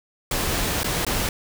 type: noise with dropouts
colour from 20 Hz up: pink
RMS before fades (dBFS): -24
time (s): 0.31-1.29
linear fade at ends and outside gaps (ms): 2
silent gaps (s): 0.833-0.843 / 1.05-1.066
effects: none